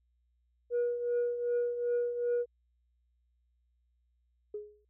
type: tone with tremolo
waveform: sine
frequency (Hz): 481.4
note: B4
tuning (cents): -44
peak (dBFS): -24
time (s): 0.7-2.46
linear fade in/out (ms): 50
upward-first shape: triangle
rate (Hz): 2.6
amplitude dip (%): 70
type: tone with exponential decay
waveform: sine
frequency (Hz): 418.5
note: G#4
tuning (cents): +13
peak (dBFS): -33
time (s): 4.54-4.85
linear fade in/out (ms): 5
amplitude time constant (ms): 67
effects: tanh soft clip ceiling -25 dBFS + added 60 Hz sine -70 dBFS peak until 4.89 s